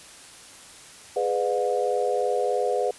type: chord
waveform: sine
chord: G# diminished seventh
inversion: none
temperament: just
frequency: 415.3 / 498.4 / 598 / 717.6 Hz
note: G#4 / B4 / D5 / F5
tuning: 0 / +16 / +31 / +47 cents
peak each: -27 / -25 / -30 / -28 dBFS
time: 1.16-2.91 s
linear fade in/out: 5 ms
effects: white hiss -46 dBFS RMS until 2.98 s + resampled to 24000 Hz